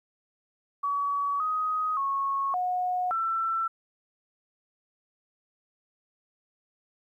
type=tone with pitch steps; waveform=sine; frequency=1134 / 1255 / 1099 / 727 / 1338 Hz; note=C#6 / D#6 / C#6 / F#5 / E6; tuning=+39 / +15 / -15 / -31 / +25 cents; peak=-25 dBFS; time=0.83-3.68 s; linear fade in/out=10 ms; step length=570 ms; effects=11-bit